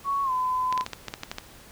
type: tone with pitch glide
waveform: sine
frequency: 1113 to 1014.7 Hz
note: C#6 to B5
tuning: +7 to +47 cents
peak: -23 dBFS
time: 0.04-0.85 s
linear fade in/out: 50 ms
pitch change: -160 cents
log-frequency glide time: 0.23-0.32 s
type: clicks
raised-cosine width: 0.2 ms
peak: -14 dBFS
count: 10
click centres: 0.726 / 0.777 / 0.81 / 0.864 / 0.933 / 1.083 / 1.139 / 1.234 / 1.315 / 1.384 s
effects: pink hiss -49 dBFS RMS until 1.71 s